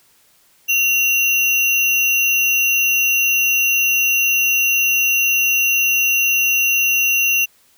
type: tone with sample-and-hold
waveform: sine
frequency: 2758 Hz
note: F7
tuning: 22 cents flat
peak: -13 dBFS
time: 0.68-7.46 s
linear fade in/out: 20 ms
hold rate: 8820 Hz
effects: white hiss -55 dBFS RMS until 7.77 s